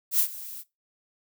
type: noise with ADSR envelope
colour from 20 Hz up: violet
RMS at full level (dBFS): -20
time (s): 0.11-0.64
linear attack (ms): 81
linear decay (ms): 84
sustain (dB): -19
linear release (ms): 41
effects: noise-tail reverb RT60 0.2 s tail -19 dB re dry